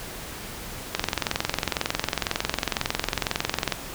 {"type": "click train", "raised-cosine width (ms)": 0.2, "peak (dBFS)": -5, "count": 62, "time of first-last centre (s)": [0.95, 3.723], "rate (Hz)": 22, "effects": ["pink hiss -37 dBFS RMS until 3.94 s"]}